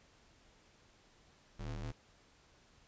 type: ring-modulated tone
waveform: 40% pulse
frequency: 77.78 Hz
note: D#2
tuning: in tune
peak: -36 dBFS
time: 1.59-1.92 s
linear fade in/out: 10 ms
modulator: 35.9 Hz
effects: pink hiss -66 dBFS RMS until 2.87 s + resampled to 16000 Hz